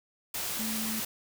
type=tone in noise; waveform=sine; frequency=220 Hz; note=A3; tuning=in tune; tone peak=-34 dBFS; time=0.59-1 s; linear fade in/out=5 ms; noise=white; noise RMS=-34 dBFS; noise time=0.34-1.05 s; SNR=-3 dB; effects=none